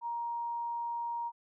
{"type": "tone", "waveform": "sine", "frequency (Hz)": 940, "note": "A#5", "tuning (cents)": 14, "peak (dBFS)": -33, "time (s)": [0.01, 1.32], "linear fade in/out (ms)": 50, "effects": []}